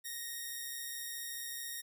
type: tone with amplitude modulation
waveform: 5% pulse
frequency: 1864.7 Hz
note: A#6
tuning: in tune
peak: -28 dBFS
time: 0.04-1.82 s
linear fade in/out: 20 ms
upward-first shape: sine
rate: 134 Hz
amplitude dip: 30%
effects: none